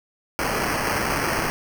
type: noise with sample-and-hold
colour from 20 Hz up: white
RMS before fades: -24 dBFS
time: 0.39-1.5 s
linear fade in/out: 0 ms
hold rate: 3675 Hz
effects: none